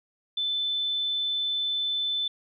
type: tone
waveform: sine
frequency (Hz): 3520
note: A7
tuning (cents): 0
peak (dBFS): -25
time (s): 0.37-2.28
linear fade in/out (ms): 5
effects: none